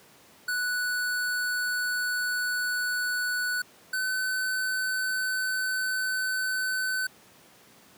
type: tone pair in turn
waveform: square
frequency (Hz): 1480 / 1516.3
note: F#6 / F#6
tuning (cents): 0 / +42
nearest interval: unison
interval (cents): 42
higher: second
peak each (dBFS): -27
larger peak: neither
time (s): 0.48-3.62 / 3.93-7.07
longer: neither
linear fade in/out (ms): 5
effects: pink hiss -55 dBFS RMS until 7.97 s + high-pass 150 Hz 12 dB/octave